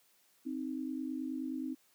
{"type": "tone pair together", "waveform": "sine", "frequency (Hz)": [261.6, 311.1], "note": ["C4", "D#4"], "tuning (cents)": [0, 0], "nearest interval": "minor third", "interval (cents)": 300, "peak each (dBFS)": [-37, -39], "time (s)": [0.45, 1.75], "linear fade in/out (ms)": 20, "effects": ["white hiss -69 dBFS RMS until 1.94 s", "high-pass 150 Hz 12 dB/octave"]}